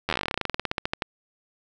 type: slowing click train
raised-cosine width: 0.3 ms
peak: -9 dBFS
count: 26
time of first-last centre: 0.09-1.022 s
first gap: 11 ms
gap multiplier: 1.09
effects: 8-bit